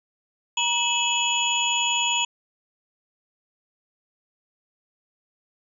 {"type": "tone cluster", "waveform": "sine", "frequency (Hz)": [945, 2586, 2962, 3315, 6890], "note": ["A#5", "E7", "F#7", "G#7", "A8"], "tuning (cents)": [23, -34, 1, -4, -37], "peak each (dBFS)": -27, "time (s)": [0.57, 2.25], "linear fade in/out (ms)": 5, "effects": []}